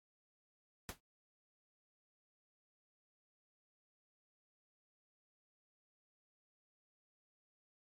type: noise with exponential decay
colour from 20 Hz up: pink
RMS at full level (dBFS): -41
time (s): 0.89-1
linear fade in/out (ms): 0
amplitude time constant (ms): 22
effects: AAC 64 kbps